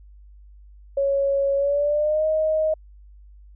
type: tone with pitch glide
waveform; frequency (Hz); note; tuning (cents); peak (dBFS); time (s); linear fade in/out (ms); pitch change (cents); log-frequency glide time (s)
sine; 554.4 to 625.9; C#5 to D#5; 0 to +10; -18; 0.97-2.74; 5; +210; 1.56-2.26
effects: added 50 Hz sine -44 dBFS peak until 3.55 s